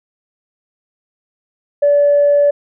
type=tone; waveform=sine; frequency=577 Hz; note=D5; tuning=31 cents flat; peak=-7 dBFS; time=1.82-2.51 s; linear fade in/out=10 ms; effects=tanh soft clip ceiling -4 dBFS